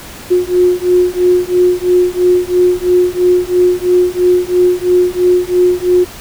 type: beating tone pair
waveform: sine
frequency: 358.2 / 361.2 Hz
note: F4 / F#4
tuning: +44 / -42 cents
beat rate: 3 Hz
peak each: -11 dBFS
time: 0.3-6.05 s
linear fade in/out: 20 ms
effects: pink hiss -31 dBFS RMS until 6.2 s